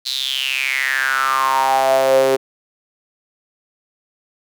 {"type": "tone with high-pass filter sweep", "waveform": "sawtooth", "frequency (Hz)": 133.4, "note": "C3", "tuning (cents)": 34, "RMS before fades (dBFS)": -17, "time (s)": [0.05, 2.37], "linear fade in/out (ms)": 20, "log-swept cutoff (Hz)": [4200, 430], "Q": 8, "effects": []}